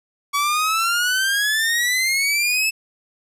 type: exponential sweep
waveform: sawtooth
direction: up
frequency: 1129 to 2637 Hz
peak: -14 dBFS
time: 0.33-2.71 s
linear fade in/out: 20 ms
effects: resampled to 32000 Hz + 9-bit